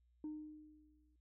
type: tone with exponential decay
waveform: sine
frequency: 305.5 Hz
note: D#4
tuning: 32 cents flat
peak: -39 dBFS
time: 0.24-1.16 s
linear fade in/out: 2 ms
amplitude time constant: 200 ms
effects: tanh soft clip ceiling -39 dBFS + added 60 Hz sine -70 dBFS peak until 1.2 s